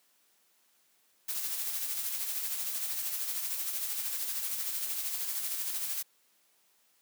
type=noise with tremolo; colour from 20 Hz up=blue; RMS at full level=-33 dBFS; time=1.28-6.03 s; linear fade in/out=10 ms; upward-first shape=sine; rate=13 Hz; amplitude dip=40%; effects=white hiss -69 dBFS RMS until 7.01 s + high-pass 200 Hz 12 dB/octave